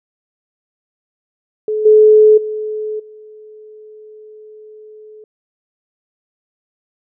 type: tone with level steps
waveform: sine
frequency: 429.1 Hz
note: A4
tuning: 43 cents flat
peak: -15 / -4 / -19 / -35 dBFS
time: 1.68-5.24 s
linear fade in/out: 2 ms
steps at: 1.85 / 2.37 / 2.99 s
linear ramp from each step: 10 ms
effects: none